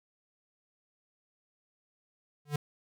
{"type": "tone with exponential growth", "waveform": "square", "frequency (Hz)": 146.83, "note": "D3", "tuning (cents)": 0, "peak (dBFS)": -26, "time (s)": [2.45, 2.56], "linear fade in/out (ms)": 5, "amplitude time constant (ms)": 22, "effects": []}